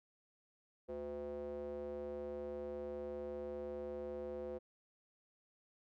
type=tone with band-pass filter; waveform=square; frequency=72.6 Hz; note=D2; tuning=19 cents flat; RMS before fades=-44 dBFS; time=0.88-4.59 s; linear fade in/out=20 ms; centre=460 Hz; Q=6.8; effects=none